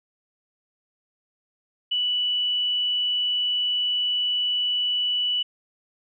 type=tone; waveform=sine; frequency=2960 Hz; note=F#7; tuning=in tune; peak=-21 dBFS; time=1.91-5.43 s; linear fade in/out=10 ms; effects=none